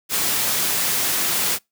white noise, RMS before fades -21 dBFS, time 0.09-1.59 s, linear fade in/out 50 ms, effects noise-tail reverb RT60 0.2 s tail -26 dB re dry + high-pass 100 Hz 12 dB/octave

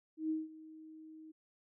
sine tone with ADSR envelope, 315.1 Hz, D#4, 22 cents sharp, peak -31 dBFS, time 0.17-1.32 s, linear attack 130 ms, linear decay 180 ms, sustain -19 dB, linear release 13 ms, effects none

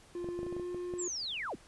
triangle tone with pitch glide, 350 to 355.7 Hz, F4 to F4, +4 to +32 cents, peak -34 dBFS, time 0.15-1.08 s, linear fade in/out 2 ms, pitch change +28 cents, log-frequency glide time 0.33-0.69 s
clicks, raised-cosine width 2 ms, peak -29 dBFS, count 10, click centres 0.244 / 0.288 / 0.391 / 0.431 / 0.466 / 0.526 / 0.566 / 0.597 / 0.746 / 0.938 s
sine linear sweep, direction down, 7902 to 82.41 Hz, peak -35 dBFS, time 0.98-1.56 s, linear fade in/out 20 ms
effects pink hiss -59 dBFS RMS until 1.67 s + resampled to 24000 Hz

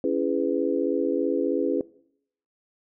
sine chord, C# minor seventh, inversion none, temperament just, 277.2 / 332.6 / 415.8 / 498.9 Hz, C#4 / E4 / G#4 / B4, 0 / +16 / +2 / +17 cents, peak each -27 dBFS, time 0.04-1.81 s, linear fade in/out 2 ms, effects noise-tail reverb RT60 0.7 s tail -21 dB re dry

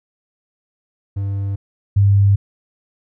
triangle / sine tone pair in turn, 99 / 99.92 Hz, G2 / G2, +18 / +34 cents, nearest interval unison, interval 16 cents, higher second, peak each -17 / -9 dBFS, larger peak second, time 1.16-1.56 / 1.96-2.36 s, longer neither, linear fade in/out 10 ms, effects none

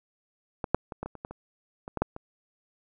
clicks, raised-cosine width 1 ms, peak -16 / -6 / -22 / -19 / -22 / -28 / -21 / -26 / -24 / -17 / -9 / -24 dBFS, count 12, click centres 0.642 / 0.746 / 0.922 / 1.03 / 1.06 / 1.153 / 1.249 / 1.31 / 1.879 / 1.973 / 2.02 / 2.164 s, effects none

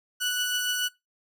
sawtooth tone pair together, 1480 / 2953 Hz, F#6 / F#7, 0 / -4 cents, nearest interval octave, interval 1196 cents, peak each -25 dBFS, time 0.2-0.89 s, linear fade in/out 20 ms, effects noise-tail reverb RT60 0.2 s tail -20 dB re dry

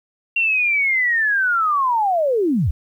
sine linear sweep, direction down, 2759 to 56 Hz, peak -15 dBFS, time 0.36-2.71 s, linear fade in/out 5 ms, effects 9-bit

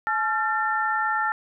sine tone cluster, 861 / 1368 / 1791 Hz, A5 / F6 / A6, -38 / -36 / +30 cents, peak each -26 / -25 / -27 dBFS, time 0.07-1.32 s, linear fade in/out 0 ms, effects none

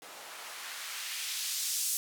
blue noise with band-pass filter sweep, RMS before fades -37 dBFS, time 0.02-1.97 s, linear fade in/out 0 ms, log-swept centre 500 to 7600 Hz, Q 0.9, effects none

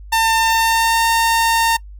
sawtooth tone with pitch glide, 901 to 913.6 Hz, A5 to A#5, +41 to -35 cents, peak -9 dBFS, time 0.12-1.77 s, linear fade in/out 10 ms, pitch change +24 cents, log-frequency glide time 0.44-1.05 s, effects noise-tail reverb RT60 0.1 s tail -23 dB re dry + added 50 Hz sine -33 dBFS peak until 1.99 s

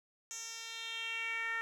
10% pulse tone with band-pass filter sweep, 455.6 Hz, A#4, 40 cents flat, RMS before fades -40 dBFS, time 0.31-1.61 s, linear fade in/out 0 ms, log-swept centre 6500 to 1700 Hz, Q 3.6, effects none

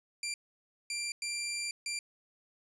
15% pulse tone bursts at uneven times, 2367 Hz, D7, 13 cents sharp, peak -27 dBFS, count 4, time 0.23-0.34 / 0.9-1.12 / 1.22-1.71 / 1.86-1.99 s, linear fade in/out 2 ms, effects resampled to 22050 Hz

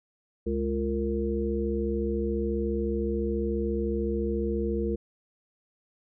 harmonic tone with a mistuned harmonic, 69.5 Hz, C#2, 5 cents sharp, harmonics 1 / 3 / 5 / 7, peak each -31 / -31 / -31 / -31 dBFS, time 0.46-4.96 s, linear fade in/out 10 ms, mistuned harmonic 7, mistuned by -91 cents, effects none

